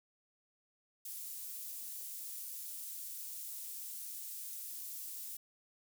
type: high-pass noise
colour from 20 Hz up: pink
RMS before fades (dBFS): -45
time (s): 1.05-5.37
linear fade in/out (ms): 5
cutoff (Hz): 11000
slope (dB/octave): 12
effects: none

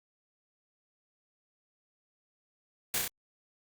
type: noise with echo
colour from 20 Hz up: white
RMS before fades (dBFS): -30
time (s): 2.94-2.98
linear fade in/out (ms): 2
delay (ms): 33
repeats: 3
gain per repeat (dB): -2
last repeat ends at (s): 3.079
effects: Opus 48 kbps

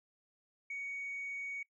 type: tone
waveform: sine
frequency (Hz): 2238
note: C#7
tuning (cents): +16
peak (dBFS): -37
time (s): 0.7-1.63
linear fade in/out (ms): 5
effects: noise-tail reverb RT60 0.1 s tail -22 dB re dry + tanh soft clip ceiling -35 dBFS

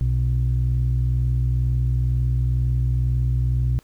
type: tone pair together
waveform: sine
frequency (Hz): 62.1 / 124.2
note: B1 / B2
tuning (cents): +10 / +10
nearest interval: octave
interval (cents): 1200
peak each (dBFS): -19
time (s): 0.01-3.79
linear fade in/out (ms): 0
effects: tanh soft clip ceiling -13 dBFS + pink hiss -57 dBFS RMS until 3.83 s

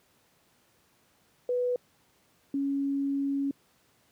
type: tone pair in turn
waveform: sine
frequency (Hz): 493.7 / 277.9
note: B4 / C#4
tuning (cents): -1 / +4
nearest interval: minor seventh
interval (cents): 995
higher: first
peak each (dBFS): -25 / -26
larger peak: first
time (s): 1.49-1.76 / 2.54-3.51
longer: second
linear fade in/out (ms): 2
effects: pink hiss -66 dBFS RMS until 4.11 s + high-pass 100 Hz 12 dB/octave

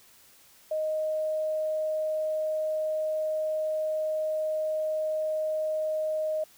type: tone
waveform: sine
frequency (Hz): 622.3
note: D#5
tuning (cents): 0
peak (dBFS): -26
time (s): 0.71-6.44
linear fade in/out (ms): 5
effects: white hiss -57 dBFS RMS until 6.57 s

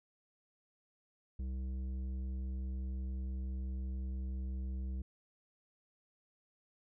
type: tone with tanh clipping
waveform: sine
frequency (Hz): 64.7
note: C2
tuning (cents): -19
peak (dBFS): -38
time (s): 1.39-5.02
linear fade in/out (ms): 5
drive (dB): 10
effects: none

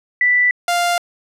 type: tone pair in turn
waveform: sine / sawtooth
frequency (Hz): 1975.5 / 698.4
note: B6 / F5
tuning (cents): 0 / 0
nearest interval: octave + tritone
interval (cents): 1800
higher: first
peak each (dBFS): -11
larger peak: neither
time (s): 0.21-0.51 / 0.68-0.98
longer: neither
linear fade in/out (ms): 2
effects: low-pass 12000 Hz 12 dB/octave

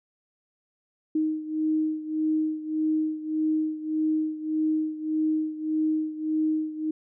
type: beating tone pair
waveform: sine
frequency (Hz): 311.3 / 313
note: D#4 / D#4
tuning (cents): +1 / +10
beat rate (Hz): 1.7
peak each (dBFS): -25 / -29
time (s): 1.15-6.91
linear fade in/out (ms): 5
effects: none

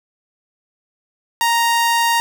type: tone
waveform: sawtooth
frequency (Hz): 932.3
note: A#5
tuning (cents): 0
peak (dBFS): -10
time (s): 1.41-2.2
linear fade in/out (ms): 0
effects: none

